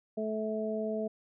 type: harmonic tone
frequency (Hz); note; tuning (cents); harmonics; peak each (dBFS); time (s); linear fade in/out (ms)
217.2; A3; -22; 1 / 2 / 3; -35 / -35 / -35; 0.17-1.08; 10
effects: none